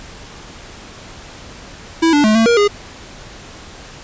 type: tone with pitch steps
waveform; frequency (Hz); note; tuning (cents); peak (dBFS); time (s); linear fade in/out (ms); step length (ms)
square; 328.2 / 291.8 / 215.2 / 224.8 / 471.4 / 410.4; E4 / D4 / A3 / A3 / A#4 / G#4; -8 / -11 / -38 / +37 / +19 / -21; -10; 2.02-2.68; 10; 110
effects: pink hiss -36 dBFS RMS until 4.03 s + resampled to 16000 Hz